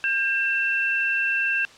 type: tone pair together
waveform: sine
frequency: 1599 / 2689 Hz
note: G6 / E7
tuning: +34 / +34 cents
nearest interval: major sixth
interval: 900 cents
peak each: -23 dBFS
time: 0.04-1.65 s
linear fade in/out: 0 ms
effects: white hiss -48 dBFS RMS until 1.77 s + low-pass 5000 Hz 12 dB/octave